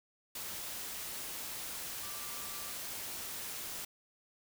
sine tone in noise, 1174.7 Hz, D6, in tune, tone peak -52 dBFS, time 2.03-2.72 s, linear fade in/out 5 ms, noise white, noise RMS -42 dBFS, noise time 0.35-3.85 s, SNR -13 dB, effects none

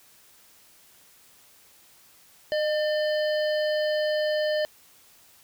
harmonic tone with a mistuned harmonic, 610 Hz, D#5, 34 cents flat, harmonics 1 / 3 / 5 / 7 / 8, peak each -23 / -33 / -37 / -40 / -41 dBFS, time 2.52-4.65 s, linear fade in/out 0 ms, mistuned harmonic 3, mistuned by -37 cents, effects white hiss -56 dBFS RMS until 5.43 s

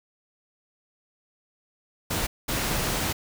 pink noise bursts at uneven times, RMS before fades -27 dBFS, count 2, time 2.1-2.27 / 2.48-3.13 s, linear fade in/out 10 ms, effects none

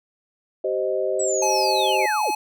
sine chord, C minor, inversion second, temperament equal with one note detuned, 385.7 / 523.3 / 622.3 Hz, G4 / C5 / Eb5, -28 / 0 / 0 cents, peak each -25 dBFS, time 0.64-2.06 s, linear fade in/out 5 ms
sine linear sweep, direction down, 7990 to 267.6 Hz, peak -24 dBFS, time 1.19-2.31 s, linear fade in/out 10 ms
square tone, 850 Hz, G#5, 40 cents sharp, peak -22 dBFS, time 1.42-2.35 s, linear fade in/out 5 ms
effects none

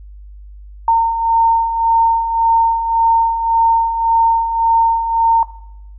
sine beating tone pair, 912 / 913.8 Hz, A#5 / A#5, -38 / -35 cents, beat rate 1.8 Hz, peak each -18 / -11 dBFS, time 0.88-5.43 s, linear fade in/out 2 ms, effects noise-tail reverb RT60 0.7 s tail -17 dB re dry + added 50 Hz sine -33 dBFS peak until 5.98 s

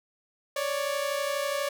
sawtooth tone pair together, 555.1 / 587.3 Hz, C#5 / D5, +2 / 0 cents, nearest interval minor second, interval 98 cents, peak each -26 / -27 dBFS, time 0.56-1.69 s, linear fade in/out 5 ms, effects none

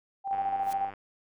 sine tone with tremolo, 784 Hz, G5, in tune, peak -25 dBFS, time 0.24-0.91 s, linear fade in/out 50 ms, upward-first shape square, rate 14 Hz, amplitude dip 45%
click train, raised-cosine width 0.5 ms, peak -30 dBFS, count 61, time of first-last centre 0.33-0.937 s, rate 98.8 Hz
white noise with exponential growth, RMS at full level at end -41 dBFS, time 0.59-0.73 s, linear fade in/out 1 ms, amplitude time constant 30 ms
effects none

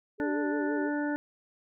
sine tone with vibrato, 408.3 Hz, G#4, 29 cents flat, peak -33 dBFS, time 0.18-0.91 s, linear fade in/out 50 ms, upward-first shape sine, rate 5.9 Hz, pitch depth 130 cents each way
harmonic tone, 293.7 Hz, D4, in tune, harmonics 1 / 2 / 3 / 5 / 6, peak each -29 / -37 / -39 / -38 / -42 dBFS, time 0.2-1.16 s, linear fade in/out 0 ms
effects none

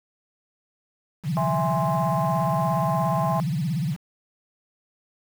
sine tone with vibrato, 155.56 Hz, D#3, in tune, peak -22 dBFS, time 1.23-3.97 s, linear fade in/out 50 ms, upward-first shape sine, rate 17 Hz, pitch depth 280 cents each way
sine chord, E augmented, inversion none, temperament equal with one note detuned, 659.3 / 824.4 / 1046.5 Hz, E5 / G#5 / B#5, 0 / -13 / 0 cents, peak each -26 dBFS, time 1.37-3.4 s, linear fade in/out 0 ms
effects tanh soft clip ceiling -14 dBFS + 7-bit

